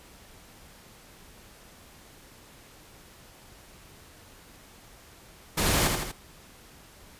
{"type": "noise with echo", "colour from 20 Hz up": "pink", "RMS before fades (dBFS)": -25, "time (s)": [5.57, 5.88], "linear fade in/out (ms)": 10, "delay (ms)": 80, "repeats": 3, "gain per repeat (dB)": -4, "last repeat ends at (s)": 6.12, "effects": ["pink hiss -52 dBFS RMS until 7.19 s", "resampled to 32000 Hz"]}